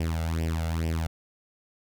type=tone with flanger; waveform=sawtooth; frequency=81.5 Hz; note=E2; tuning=19 cents flat; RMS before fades=-28 dBFS; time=0-1.07 s; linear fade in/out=5 ms; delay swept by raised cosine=0.37 to 1.47 ms; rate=2.3 Hz; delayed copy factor=+0.8; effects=none